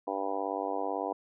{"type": "harmonic tone", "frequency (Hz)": 98, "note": "G2", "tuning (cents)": 0, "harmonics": [3, 4, 5, 6, 7, 8, 9, 10], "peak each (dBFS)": [-39, -40, -37, -41, -37, -37, -42, -40], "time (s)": [0.07, 1.13], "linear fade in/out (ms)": 5, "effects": []}